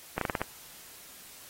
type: slowing click train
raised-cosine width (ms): 0.5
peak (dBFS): -14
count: 6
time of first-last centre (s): 0.18-0.416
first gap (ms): 33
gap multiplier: 1.18
effects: white hiss -50 dBFS RMS until 1.49 s + AAC 48 kbps